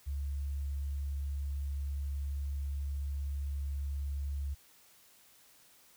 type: tone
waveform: sine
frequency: 70.3 Hz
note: C#2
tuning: 25 cents sharp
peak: -33 dBFS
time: 0.06-4.55 s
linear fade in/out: 20 ms
effects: white hiss -62 dBFS RMS until 5.96 s